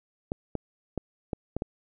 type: clicks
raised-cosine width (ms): 2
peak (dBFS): -16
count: 6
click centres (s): 0.319 / 0.553 / 0.977 / 1.332 / 1.566 / 1.621
effects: none